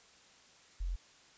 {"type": "tone", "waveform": "sine", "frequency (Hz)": 43.65, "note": "F1", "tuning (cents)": 0, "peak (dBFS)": -33, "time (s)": [0.8, 0.96], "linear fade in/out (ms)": 10, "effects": ["white hiss -61 dBFS RMS until 1.37 s", "resampled to 16000 Hz"]}